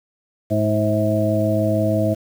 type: harmonic tone with a mistuned harmonic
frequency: 106.2 Hz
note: G#2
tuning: 39 cents sharp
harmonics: 1 / 2 / 3 / 5 / 6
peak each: -21 / -23 / -23 / -25 / -21 dBFS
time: 0.5-2.15 s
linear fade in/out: 20 ms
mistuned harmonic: 6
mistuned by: +23 cents
effects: 7-bit